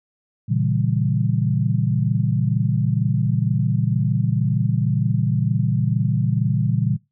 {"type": "chord", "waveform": "sine", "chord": "A# diminished seventh", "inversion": "none", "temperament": "equal with one note detuned", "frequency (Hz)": [116.54, 138.59, 163.01, 196], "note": ["A#2", "C#3", "E3", "G3"], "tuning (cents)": [0, 0, -19, 0], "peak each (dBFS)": [-21, -21, -24, -26], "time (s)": [0.48, 6.97], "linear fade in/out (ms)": 20, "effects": ["noise-tail reverb RT60 0.2 s tail -19 dB re dry"]}